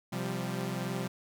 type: chord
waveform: sawtooth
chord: C suspended fourth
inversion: none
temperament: equal with one note detuned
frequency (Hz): 129.68 / 174.61 / 196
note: C3 / F3 / G3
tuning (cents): -15 / 0 / 0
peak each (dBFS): -33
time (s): 0.12-1.08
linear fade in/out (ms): 10
effects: none